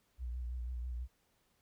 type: tone with vibrato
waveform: sine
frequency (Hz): 61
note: B1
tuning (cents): -21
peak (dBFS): -37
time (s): 0.18-1.08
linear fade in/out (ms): 50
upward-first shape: sine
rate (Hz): 6.1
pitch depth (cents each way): 54
effects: pink hiss -75 dBFS RMS until 1.61 s